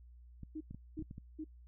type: clicks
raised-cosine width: 5 ms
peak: -34 dBFS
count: 7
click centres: 0.433 / 0.71 / 0.746 / 0.992 / 1.023 / 1.111 / 1.181 s
type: tone bursts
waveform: sine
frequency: 311.1 Hz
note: D#4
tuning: in tune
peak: -39 dBFS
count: 3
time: 0.55-1.444 s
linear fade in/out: 10 ms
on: 58 ms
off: 360 ms
effects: noise-tail reverb RT60 0.1 s tail -26 dB re dry + added 60 Hz sine -54 dBFS peak until 1.67 s